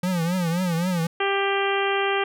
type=tone with vibrato; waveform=square; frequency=174.61 Hz; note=F3; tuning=in tune; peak=-22 dBFS; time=0.03-1.07 s; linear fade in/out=5 ms; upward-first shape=triangle; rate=3.8 Hz; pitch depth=140 cents each way
type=harmonic tone; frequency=395.2 Hz; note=G4; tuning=14 cents sharp; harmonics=1 / 2 / 3 / 4 / 5 / 6 / 7 / 8; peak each=-24 / -27 / -29 / -30 / -31 / -32 / -32 / -33 dBFS; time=1.2-2.24 s; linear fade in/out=5 ms
effects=none